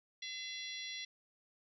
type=harmonic tone with a mistuned harmonic; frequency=680 Hz; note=F5; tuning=46 cents flat; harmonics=3 / 4 / 5 / 6 / 7 / 8; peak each=-47 / -53 / -46 / -47 / -56 / -51 dBFS; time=0.22-1.05 s; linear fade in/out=5 ms; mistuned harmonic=8; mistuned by=+68 cents; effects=none